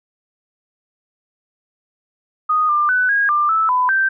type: tone with pitch steps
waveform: sine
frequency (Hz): 1241 / 1194 / 1499 / 1637 / 1191 / 1312 / 1002 / 1563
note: D#6 / D6 / F#6 / G#6 / D6 / E6 / B5 / G6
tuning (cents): -5 / +28 / +22 / -25 / +24 / -9 / +25 / -6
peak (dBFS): -13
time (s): 2.49-4.09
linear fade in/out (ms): 10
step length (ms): 200
effects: none